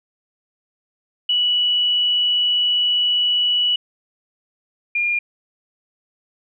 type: tone pair in turn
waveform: sine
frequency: 2945 / 2412 Hz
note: F#7 / D7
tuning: -9 / +46 cents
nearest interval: minor third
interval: 345 cents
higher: first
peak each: -15 / -17 dBFS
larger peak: first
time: 1.29-3.76 / 4.95-5.19 s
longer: first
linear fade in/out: 5 ms
effects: none